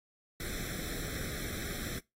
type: noise with comb filter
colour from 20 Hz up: pink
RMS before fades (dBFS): -39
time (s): 0.4-1.99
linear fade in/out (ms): 2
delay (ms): 0.53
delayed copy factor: +0.9
effects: noise-tail reverb RT60 0.2 s tail -20 dB re dry + AAC 48 kbps